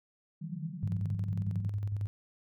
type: band-pass noise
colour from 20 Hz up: white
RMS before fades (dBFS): -39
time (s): 0.41-1.67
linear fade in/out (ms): 5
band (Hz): 150 to 190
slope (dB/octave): 96
type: tone with tremolo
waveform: sine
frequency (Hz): 102.2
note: G#2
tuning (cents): -27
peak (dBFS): -29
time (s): 0.83-2.07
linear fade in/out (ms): 0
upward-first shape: square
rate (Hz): 11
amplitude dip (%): 45
effects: none